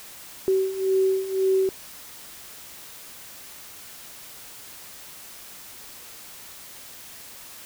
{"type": "beating tone pair", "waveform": "sine", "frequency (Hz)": [380, 381.9], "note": ["F#4", "G4"], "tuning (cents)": [46, -45], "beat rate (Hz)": 1.9, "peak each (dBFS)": [-25, -21], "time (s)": [0.48, 1.69], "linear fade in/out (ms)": 0, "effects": ["white hiss -43 dBFS RMS until 7.65 s"]}